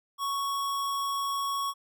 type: tone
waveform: square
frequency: 1111 Hz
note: C#6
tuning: 4 cents sharp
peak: -29 dBFS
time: 0.18-1.74 s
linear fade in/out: 50 ms
effects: none